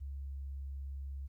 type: tone with pitch glide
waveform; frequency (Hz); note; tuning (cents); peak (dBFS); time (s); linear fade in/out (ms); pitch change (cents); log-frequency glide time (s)
sine; 69.1 to 68.5; C#2 to C#2; -5 to -20; -39; 0-1.28; 20; -15; 0.14-0.31
effects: 13-bit